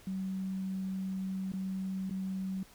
sine tone with dropouts, 190 Hz, F#3, 46 cents sharp, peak -33 dBFS, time 0.07-2.63 s, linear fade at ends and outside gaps 2 ms, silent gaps 1.519-1.536 / 2.096-2.108 s, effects pink hiss -58 dBFS RMS until 2.74 s

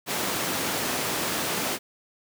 pink high-pass noise, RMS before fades -28 dBFS, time 0.06-1.79 s, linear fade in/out 50 ms, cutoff 210 Hz, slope 12 dB/octave, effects none

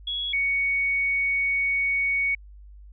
sine tone pair in turn, 3350 / 2230 Hz, G#7 / C#7, +14 / +10 cents, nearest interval perfect fifth, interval 704 cents, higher first, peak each -26 / -21 dBFS, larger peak second, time 0.07-0.33 / 0.33-2.35 s, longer second, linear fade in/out 5 ms, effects added 50 Hz sine -43 dBFS peak until 2.92 s

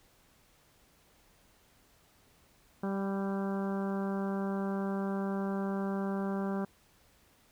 harmonic tone with a mistuned harmonic, 195.7 Hz, G3, 3 cents flat, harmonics 1 / 2 / 3 / 4 / 5 / 6 / 7 / 8, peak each -32 / -38 / -42 / -44 / -46 / -48 / -49 / -50 dBFS, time 2.83-6.65 s, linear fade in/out 5 ms, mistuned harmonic 5, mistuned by +18 cents, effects pink hiss -65 dBFS RMS until 7.51 s

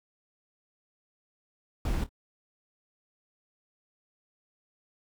brown noise with echo, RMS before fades -29 dBFS, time 1.85-2.04 s, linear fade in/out 2 ms, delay 26 ms, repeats 2, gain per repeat -14 dB, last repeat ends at 2.092 s, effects none

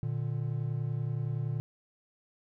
triangle tone pair together, 117.7 / 148.29 Hz, A#2 / D3, +17 / +17 cents, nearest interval major third, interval 400 cents, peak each -30 / -32 dBFS, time 0.03-1.6 s, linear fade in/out 0 ms, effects none

